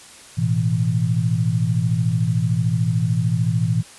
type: chord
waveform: sine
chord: A suspended second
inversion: none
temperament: equal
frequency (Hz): 110 / 123.47 / 164.81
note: A2 / B2 / E3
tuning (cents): 0 / 0 / 0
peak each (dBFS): -21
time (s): 0.37-3.83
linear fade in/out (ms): 20
effects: white hiss -43 dBFS RMS until 3.98 s + resampled to 24000 Hz